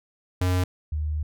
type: tone pair in turn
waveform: square / sine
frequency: 91 / 76.09 Hz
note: F#2 / D#2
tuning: -28 / -38 cents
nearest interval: minor third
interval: 310 cents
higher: first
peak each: -21 / -24 dBFS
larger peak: first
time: 0.41-0.64 / 0.92-1.23 s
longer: second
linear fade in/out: 5 ms
effects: none